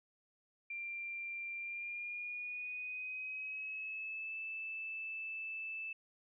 sine tone with pitch glide, 2373 to 2633 Hz, D7 to E7, +17 to -3 cents, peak -40 dBFS, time 0.7-5.93 s, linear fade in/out 5 ms, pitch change +180 cents, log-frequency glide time 1.56-4.36 s, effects none

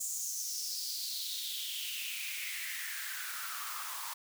white noise with high-pass filter sweep, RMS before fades -39 dBFS, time 0-4.14 s, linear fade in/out 10 ms, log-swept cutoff 7300 to 970 Hz, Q 5, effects none

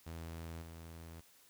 sawtooth tone with level steps, 82.41 Hz, E2, in tune, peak -40 / -45 dBFS, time 0.06-1.21 s, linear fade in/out 10 ms, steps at 0.61 s, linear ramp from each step 20 ms, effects white hiss -65 dBFS RMS until 1.49 s

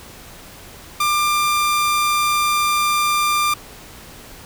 sawtooth tone, 1192 Hz, D6, 25 cents sharp, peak -12 dBFS, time 1-3.54 s, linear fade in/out 5 ms, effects pink hiss -40 dBFS RMS until 4.45 s

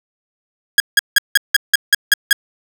sawtooth tone bursts, 1648 Hz, G#6, 14 cents flat, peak -3 dBFS, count 9, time 0.78-2.329 s, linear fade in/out 2 ms, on 21 ms, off 170 ms, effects 7-bit

